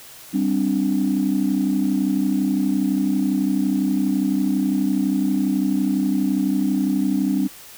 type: chord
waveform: sine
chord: G suspended fourth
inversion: none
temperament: equal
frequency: 196 / 261.6 / 293.7 Hz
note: G3 / C4 / D4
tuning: 0 / 0 / 0 cents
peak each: -21 dBFS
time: 0.33-7.48 s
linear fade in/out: 20 ms
effects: tanh soft clip ceiling -10 dBFS + white hiss -42 dBFS RMS until 7.77 s